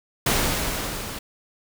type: noise with level ramp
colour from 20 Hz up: pink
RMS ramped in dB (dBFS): -20 to -34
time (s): 0.26-1.19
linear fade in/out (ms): 5
effects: none